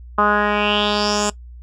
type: tone with low-pass filter sweep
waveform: 10% pulse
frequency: 207.7 Hz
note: G#3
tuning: in tune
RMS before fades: -18 dBFS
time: 0.18-1.3 s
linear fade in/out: 5 ms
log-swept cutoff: 1200 to 7600 Hz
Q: 4.9
effects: noise-tail reverb RT60 0.1 s tail -19 dB re dry + added 60 Hz sine -35 dBFS peak until 1.62 s